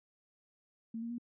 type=tone with pitch steps; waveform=sine; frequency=226.7 / 232.7 / 238.8 Hz; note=A#3 / A#3 / A#3; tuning=-48 / -3 / +42 cents; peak=-37 dBFS; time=0.94-1.183 s; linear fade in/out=5 ms; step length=81 ms; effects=none